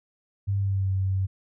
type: tone with pitch glide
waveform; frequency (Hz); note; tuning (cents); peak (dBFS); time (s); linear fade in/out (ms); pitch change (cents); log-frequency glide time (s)
sine; 99.2 to 95.49; G2 to G2; +21 to -45; -22; 0.47-1.27; 20; -66; 0.58-0.9
effects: none